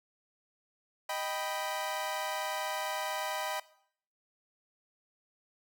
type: chord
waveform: sawtooth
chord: Eb augmented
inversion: none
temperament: equal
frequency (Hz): 622.3 / 784 / 987.8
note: Eb5 / G5 / B5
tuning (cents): 0 / 0 / 0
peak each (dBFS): -34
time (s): 1.09-3.6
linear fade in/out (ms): 5
effects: noise-tail reverb RT60 0.6 s tail -18 dB re dry